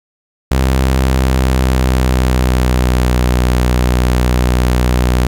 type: tone with pitch glide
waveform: sawtooth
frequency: 65.41 to 61.77 Hz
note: C2 to B1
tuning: 0 to +1 cents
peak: -6 dBFS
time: 0.51-5.27 s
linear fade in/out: 5 ms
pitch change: -99 cents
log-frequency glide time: 0.96-3.22 s
effects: 8-bit